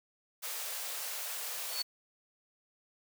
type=high-pass noise; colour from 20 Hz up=white; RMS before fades=-39 dBFS; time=0.42-1.83 s; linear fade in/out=20 ms; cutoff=440 Hz; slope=96 dB/octave
type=tone with exponential growth; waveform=sine; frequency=4435 Hz; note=C#8; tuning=in tune; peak=-29 dBFS; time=1.6-1.82 s; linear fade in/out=2 ms; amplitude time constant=46 ms
effects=none